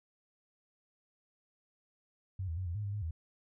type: tone with pitch steps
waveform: sine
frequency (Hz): 94.6 / 81.5 / 93 / 85.2 / 105 / 100.6 / 104.2 / 81.1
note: F#2 / E2 / F#2 / F2 / G#2 / G2 / G#2 / E2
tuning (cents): +39 / -19 / +9 / -42 / +19 / +45 / +6 / -28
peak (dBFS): -34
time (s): 2.39-3.11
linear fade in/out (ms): 5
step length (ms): 90
effects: none